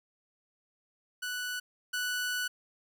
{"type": "tone pair in turn", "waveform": "sawtooth", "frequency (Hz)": [1482, 1482], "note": ["F#6", "F#6"], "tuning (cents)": [2, 2], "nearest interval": "unison", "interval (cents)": 0, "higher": "neither", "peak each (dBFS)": [-30, -27], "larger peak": "second", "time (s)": [[1.22, 1.6], [1.93, 2.48]], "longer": "second", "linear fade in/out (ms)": 10, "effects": []}